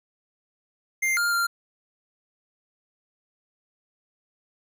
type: tone with pitch steps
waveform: square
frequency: 2101 / 1404 / 1388 Hz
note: C7 / F6 / F6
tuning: +7 / +9 / -11 cents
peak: -22 dBFS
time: 1.02-1.47 s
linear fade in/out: 10 ms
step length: 150 ms
effects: none